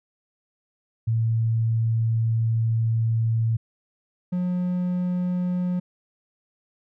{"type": "tone pair in turn", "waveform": ["sine", "triangle"], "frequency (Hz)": [113.4, 179.65], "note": ["A#2", "F3"], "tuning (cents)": [-47, 49], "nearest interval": "minor sixth", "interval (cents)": 796, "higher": "second", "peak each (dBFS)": [-19, -20], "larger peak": "first", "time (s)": [[1.07, 3.57], [4.32, 5.8]], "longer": "first", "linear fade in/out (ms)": 10, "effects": []}